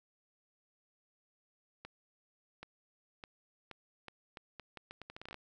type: accelerating click train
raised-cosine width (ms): 0.3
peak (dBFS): -30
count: 18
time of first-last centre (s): 1.85-5.344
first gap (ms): 780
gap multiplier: 0.78
effects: none